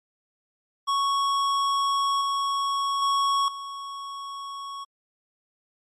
square tone with level steps, 1109 Hz, C#6, in tune, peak -22 / -24 / -21 / -34 dBFS, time 0.87-4.85 s, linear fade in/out 20 ms, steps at 2.21 / 3.02 / 3.48 s, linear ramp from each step 2 ms, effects low-pass 7000 Hz 12 dB/octave + MP3 64 kbps

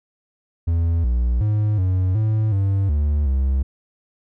triangle tone with pitch steps, 83.7 / 60 / 105.9 / 92.6 / 108.7 / 97.9 / 73.4 / 66.8 Hz, E2 / B1 / G#2 / F#2 / A2 / G2 / D2 / C2, +27 / -49 / +34 / +2 / -21 / -2 / 0 / +36 cents, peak -14 dBFS, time 0.67-3.63 s, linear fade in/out 10 ms, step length 370 ms, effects none

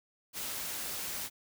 white noise, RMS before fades -38 dBFS, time 0.33-1.3 s, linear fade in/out 50 ms, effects none

